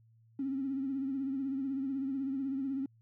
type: tone with vibrato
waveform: triangle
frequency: 270.3 Hz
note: C#4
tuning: 44 cents flat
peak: -28 dBFS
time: 0.39-2.86 s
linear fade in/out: 5 ms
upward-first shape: triangle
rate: 16 Hz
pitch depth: 76 cents each way
effects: tanh soft clip ceiling -30 dBFS + added 113 Hz sine -61 dBFS peak until 3.01 s